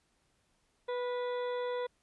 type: harmonic tone with a mistuned harmonic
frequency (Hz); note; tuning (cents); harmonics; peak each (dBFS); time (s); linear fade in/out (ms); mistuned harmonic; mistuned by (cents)
492.5; B4; -5; 1 / 2 / 3 / 4 / 5 / 7 / 8; -33 / -41 / -49 / -49 / -58 / -51 / -59; 0.88-1.87; 10; 3; -28
effects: pink hiss -74 dBFS RMS until 2.02 s + resampled to 24000 Hz